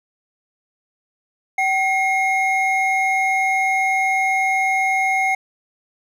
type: tone pair together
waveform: triangle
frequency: 766 / 2150 Hz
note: G5 / C7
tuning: -40 / +47 cents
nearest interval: octave + tritone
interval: 1787 cents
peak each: -17 dBFS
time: 1.58-5.35 s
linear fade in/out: 5 ms
effects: none

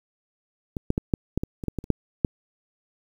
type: clicks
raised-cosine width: 3 ms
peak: -16 / -8 / -10 / -7 / -10 / -14 / -20 / -12 / -14 / -26 / -6 / -6 dBFS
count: 12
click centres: 0.768 / 0.904 / 0.979 / 1.138 / 1.376 / 1.435 / 1.638 / 1.683 / 1.787 / 1.841 / 1.903 / 2.248 s
effects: 8-bit

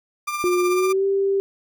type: tone with tremolo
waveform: 30% pulse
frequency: 1191 Hz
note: D6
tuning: 24 cents sharp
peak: -19 dBFS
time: 0.27-0.93 s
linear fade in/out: 10 ms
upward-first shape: triangle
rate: 16 Hz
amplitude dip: 55%
type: tone with pitch glide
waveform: sine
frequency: 358.2 to 392.9 Hz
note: F4 to G4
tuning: +44 to +4 cents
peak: -17 dBFS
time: 0.44-1.4 s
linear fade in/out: 0 ms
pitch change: +160 cents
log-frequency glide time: 0.68-1.05 s
effects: none

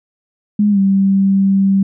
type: tone with pitch glide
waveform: sine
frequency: 207.7 to 194.91 Hz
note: G#3 to G3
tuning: 0 to -10 cents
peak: -9 dBFS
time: 0.59-1.83 s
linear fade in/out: 5 ms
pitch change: -110 cents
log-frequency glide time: 0.7-0.79 s
effects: none

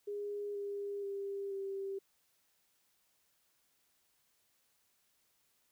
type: tone with pitch steps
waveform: sine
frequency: 409.7 / 403.4 / 397.1 / 391 Hz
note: G#4 / G4 / G4 / G4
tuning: -24 / +50 / +22 / -4 cents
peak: -37 dBFS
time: 0.07-1.99 s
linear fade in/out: 10 ms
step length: 480 ms
effects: white hiss -75 dBFS RMS until 5.71 s

